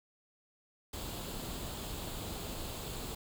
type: noise with comb filter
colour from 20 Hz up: pink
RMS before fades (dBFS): -41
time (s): 0.93-3.15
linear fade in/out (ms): 5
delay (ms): 0.26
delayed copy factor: +0.5
effects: none